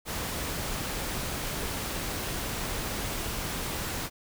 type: noise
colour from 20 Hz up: pink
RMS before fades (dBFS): -33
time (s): 0.05-4.1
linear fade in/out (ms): 50
effects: none